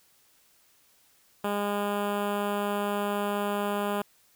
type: tone with notch filter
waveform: 10% pulse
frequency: 204.2 Hz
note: G#3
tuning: 29 cents flat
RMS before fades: -29 dBFS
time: 1.44-4.02 s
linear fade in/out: 5 ms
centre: 5500 Hz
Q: 0.54
effects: white hiss -63 dBFS RMS until 4.35 s